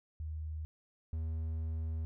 sine / triangle tone pair in turn, 78 / 80.01 Hz, D#2 / D#2, +5 / +49 cents, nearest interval unison, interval 44 cents, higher second, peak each -37 / -32 dBFS, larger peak second, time 0.2-0.65 / 1.13-2.05 s, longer second, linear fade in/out 0 ms, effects none

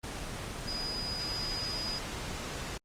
sine tone in noise, 4943 Hz, D#8, 12 cents flat, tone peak -34 dBFS, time 0.67-1.99 s, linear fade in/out 10 ms, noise pink, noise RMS -38 dBFS, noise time 0.03-2.78 s, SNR +1 dB, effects low-pass 8000 Hz 12 dB/octave + Opus 24 kbps

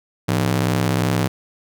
sawtooth ring-modulated tone, 139.6 Hz, C#3, 13 cents sharp, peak -10 dBFS, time 0.28-1.28 s, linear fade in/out 10 ms, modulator 31.4 Hz, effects none

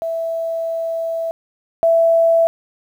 sine tone pair in turn, 659.3 / 663 Hz, E5 / E5, 0 / +10 cents, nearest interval unison, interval 10 cents, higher second, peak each -19 / -10 dBFS, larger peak second, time 0.02-1.31 / 1.83-2.47 s, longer first, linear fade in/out 0 ms, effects 8-bit

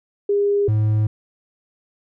sine / triangle tone pair in turn, 405.6 / 107.43 Hz, G#4 / A2, -41 / -41 cents, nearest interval octave + major seventh, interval 2300 cents, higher first, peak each -15 / -13 dBFS, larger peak second, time 0.29-0.68 / 0.68-1.07 s, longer neither, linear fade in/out 5 ms, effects none

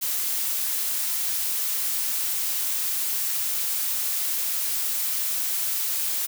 blue noise, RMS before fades -26 dBFS, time 0.01-6.27 s, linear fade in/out 20 ms, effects none

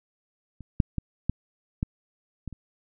clicks, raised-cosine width 5 ms, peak -29 / -6 / -15 / -11 / -13 / -22 / -29 dBFS, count 7, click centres 0.607 / 0.802 / 0.983 / 1.296 / 1.829 / 2.477 / 2.527 s, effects none

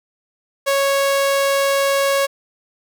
sawtooth tone, 553 Hz, C#5, 4 cents flat, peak -11 dBFS, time 0.66-2.27 s, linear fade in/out 20 ms, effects none

